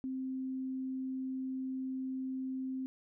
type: tone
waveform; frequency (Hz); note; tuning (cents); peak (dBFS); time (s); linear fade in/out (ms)
sine; 261.6; C4; 0; -35; 0.04-2.86; 0
effects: none